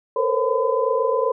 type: tone cluster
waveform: sine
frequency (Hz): 446.9 / 469.3 / 512 / 540 / 1011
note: A4 / A#4 / C5 / C#5 / B5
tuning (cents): +27 / +12 / -38 / -45 / +40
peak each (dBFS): -24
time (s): 0.16-1.32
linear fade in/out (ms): 5
effects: none